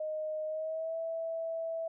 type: tone with pitch glide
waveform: sine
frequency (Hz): 620 to 656.1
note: D#5 to E5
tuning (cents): -6 to -8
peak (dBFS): -33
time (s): 0-1.88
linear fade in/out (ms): 5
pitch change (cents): +98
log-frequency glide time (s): 0.46-0.97
effects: none